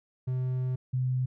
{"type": "tone pair in turn", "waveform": ["triangle", "sine"], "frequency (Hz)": [127.9, 127.9], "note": ["C3", "C3"], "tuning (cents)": [-39, -39], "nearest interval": "unison", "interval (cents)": 0, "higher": "neither", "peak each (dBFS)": -25, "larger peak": "neither", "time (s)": [[0.27, 0.76], [0.93, 1.26]], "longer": "first", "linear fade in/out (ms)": 10, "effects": []}